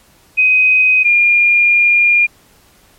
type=tone pair in turn; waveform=sine; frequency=2512 / 2412 Hz; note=D#7 / D7; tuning=+16 / +46 cents; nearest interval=minor second; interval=70 cents; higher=first; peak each=-7 dBFS; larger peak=neither; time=0.37-1.04 / 1.04-2.27 s; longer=second; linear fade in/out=20 ms; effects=pink hiss -49 dBFS RMS until 2.98 s + MP3 64 kbps